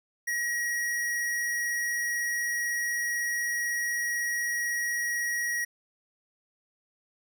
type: tone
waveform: square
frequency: 1902 Hz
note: A#6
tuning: 34 cents sharp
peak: -28 dBFS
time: 0.27-5.65 s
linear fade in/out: 10 ms
effects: none